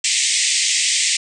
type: band-pass noise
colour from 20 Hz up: white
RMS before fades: -18 dBFS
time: 0.04-1.17 s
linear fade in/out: 5 ms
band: 1900 to 8700 Hz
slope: 96 dB/octave
effects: none